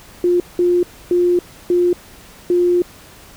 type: tone bursts at uneven times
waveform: sine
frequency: 353.3 Hz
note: F4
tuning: 20 cents sharp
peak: -11 dBFS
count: 5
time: 0.24-0.4 / 0.59-0.83 / 1.11-1.39 / 1.7-1.93 / 2.5-2.82 s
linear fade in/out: 2 ms
effects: pink hiss -42 dBFS RMS until 3.36 s